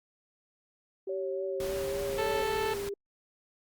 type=tone with pitch glide; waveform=sine; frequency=385.8 to 401.3 Hz; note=G4 to G4; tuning=-28 to +41 cents; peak=-33 dBFS; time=1.07-2.94 s; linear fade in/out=5 ms; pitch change=+69 cents; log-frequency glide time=1.65-1.99 s
type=tone with vibrato; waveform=sine; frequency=554.4 Hz; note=C#5; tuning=in tune; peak=-34 dBFS; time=1.09-2.43 s; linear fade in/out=5 ms; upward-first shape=triangle; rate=3.5 Hz; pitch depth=48 cents each way
type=noise; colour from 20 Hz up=pink; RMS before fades=-41 dBFS; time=1.6-2.89 s; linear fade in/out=2 ms
type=harmonic tone; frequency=440 Hz; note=A4; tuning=in tune; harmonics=1 / 2 / 3 / 4 / 5 / 6 / 7 / 8 / 9 / 10; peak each=-32 / -34 / -42 / -40 / -45 / -44 / -46 / -51 / -50 / -49 dBFS; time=2.18-2.74 s; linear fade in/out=5 ms
effects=Opus 48 kbps